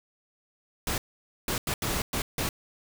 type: noise bursts at uneven times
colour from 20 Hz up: pink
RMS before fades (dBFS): -29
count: 6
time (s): 0.87-0.98 / 1.48-1.58 / 1.67-1.74 / 1.82-2.02 / 2.13-2.22 / 2.38-2.49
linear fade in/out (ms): 2
effects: none

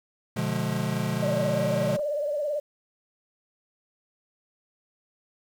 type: chord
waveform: square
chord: B diminished seventh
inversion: none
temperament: just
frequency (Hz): 123.47 / 148.16 / 177.8 / 213.4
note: B2 / D3 / F3 / Ab3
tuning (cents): 0 / +16 / +31 / +47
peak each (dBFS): -32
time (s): 0.36-1.97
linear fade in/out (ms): 10
type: tone with vibrato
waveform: sine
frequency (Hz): 587.3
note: D5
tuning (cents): 0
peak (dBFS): -25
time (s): 1.22-2.6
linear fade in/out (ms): 10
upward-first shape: triangle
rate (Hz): 18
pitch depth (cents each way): 89
type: clicks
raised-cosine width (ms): 1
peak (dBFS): -32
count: 2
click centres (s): 1.99 / 1.995
effects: 9-bit

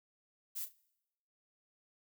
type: noise with echo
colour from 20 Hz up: violet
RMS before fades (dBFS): -40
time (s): 0.55-0.66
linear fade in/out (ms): 20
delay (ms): 36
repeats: 2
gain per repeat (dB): -12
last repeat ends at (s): 0.732
effects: noise-tail reverb RT60 0.9 s tail -23 dB re dry

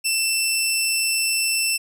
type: tone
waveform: 15% pulse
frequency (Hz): 2673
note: E7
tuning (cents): +23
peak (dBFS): -12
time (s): 0.04-1.78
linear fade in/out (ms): 20
effects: none

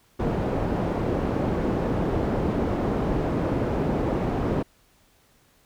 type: low-pass noise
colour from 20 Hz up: white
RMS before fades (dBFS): -25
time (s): 0.19-4.63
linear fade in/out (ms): 10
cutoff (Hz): 440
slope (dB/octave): 12
effects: pink hiss -61 dBFS RMS until 5.65 s

